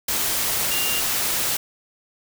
sine tone in noise, 2794 Hz, F7, in tune, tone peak -26 dBFS, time 0.71-1 s, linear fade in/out 5 ms, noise white, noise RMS -23 dBFS, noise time 0.08-1.57 s, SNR -6 dB, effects none

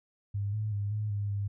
sine tone with pitch steps, 101 / 107.2 / 101.7 / 106.2 / 102 / 100.9 Hz, G#2 / A2 / G#2 / G#2 / G#2 / G#2, -48 / -45 / -36 / +39 / -31 / -49 cents, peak -29 dBFS, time 0.34-1.48 s, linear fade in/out 10 ms, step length 190 ms, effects none

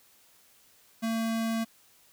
square tone, 226 Hz, A3, 47 cents sharp, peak -28 dBFS, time 1.02-1.65 s, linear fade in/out 20 ms, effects white hiss -61 dBFS RMS until 2.12 s

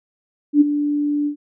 sine tone with ADSR envelope, 292.6 Hz, D4, 6 cents flat, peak -6 dBFS, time 0.53-1.36 s, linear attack 79 ms, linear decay 20 ms, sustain -11 dB, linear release 96 ms, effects none

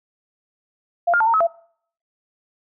sine tone with pitch steps, 691 / 1407 / 885 / 917 / 1286 / 674 Hz, F5 / F6 / A5 / A#5 / E6 / E5, -19 / +12 / +10 / -29 / -43 / +38 cents, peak -14 dBFS, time 1.07-1.472 s, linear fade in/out 10 ms, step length 67 ms, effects noise-tail reverb RT60 0.6 s tail -24 dB re dry

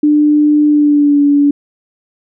sine tone with pitch glide, 298 to 286.9 Hz, D4 to D4, +25 to -40 cents, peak -6 dBFS, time 0.03-1.51 s, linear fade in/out 5 ms, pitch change -65 cents, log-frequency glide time 0.67-1.21 s, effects none

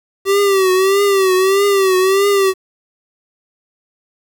square tone with vibrato, 387 Hz, G4, 22 cents flat, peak -11 dBFS, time 0.25-2.54 s, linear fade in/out 50 ms, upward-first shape triangle, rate 1.6 Hz, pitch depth 90 cents each way, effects 7-bit

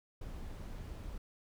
brown noise, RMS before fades -44 dBFS, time 0.21-1.18 s, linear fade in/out 5 ms, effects none

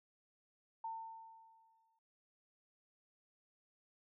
sine tone with exponential decay, 900 Hz, A5, 39 cents sharp, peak -39 dBFS, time 0.84-1.99 s, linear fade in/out 5 ms, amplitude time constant 250 ms, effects none

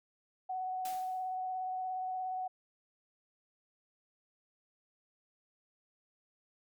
sine tone with vibrato, 745 Hz, F#5, 12 cents sharp, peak -34 dBFS, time 0.49-2.48 s, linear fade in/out 10 ms, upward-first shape sine, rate 17 Hz, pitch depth 14 cents each way
white noise with exponential decay, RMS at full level -44 dBFS, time 0.85-1.36 s, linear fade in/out 2 ms, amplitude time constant 110 ms
effects MP3 96 kbps

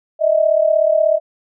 sine tone pair together, 613 / 649.5 Hz, D#5 / E5, -26 / -26 cents, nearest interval minor second, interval 100 cents, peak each -14 dBFS, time 0.19-1.2 s, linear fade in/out 50 ms, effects none

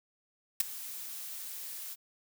blue noise with ADSR envelope, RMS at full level -24 dBFS, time 0.6-1.96 s, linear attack 4 ms, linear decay 15 ms, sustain -18 dB, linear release 34 ms, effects none

